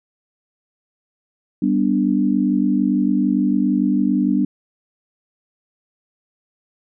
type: chord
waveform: sine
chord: G major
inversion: none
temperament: equal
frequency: 196 / 246.9 / 293.7 Hz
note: G3 / B3 / D4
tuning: 0 / 0 / 0 cents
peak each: -19 dBFS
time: 1.62-4.45 s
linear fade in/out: 5 ms
effects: none